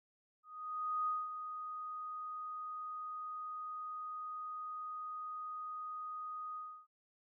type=tone with ADSR envelope; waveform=sine; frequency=1244.5 Hz; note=D#6; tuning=in tune; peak=-32 dBFS; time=0.43-6.87 s; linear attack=640 ms; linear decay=210 ms; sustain=-9 dB; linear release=310 ms; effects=none